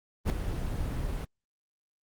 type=noise with ADSR envelope; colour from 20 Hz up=brown; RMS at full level=-21 dBFS; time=0.25-1.25 s; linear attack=49 ms; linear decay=4 ms; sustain=-11 dB; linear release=7 ms; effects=Opus 24 kbps